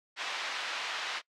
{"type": "band-pass noise", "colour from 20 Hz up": "white", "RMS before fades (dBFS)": -36, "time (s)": [0.16, 1.22], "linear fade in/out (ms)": 50, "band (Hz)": [830, 3300], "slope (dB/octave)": 12, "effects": ["noise-tail reverb RT60 0.1 s tail -22 dB re dry", "low-pass 6000 Hz 12 dB/octave"]}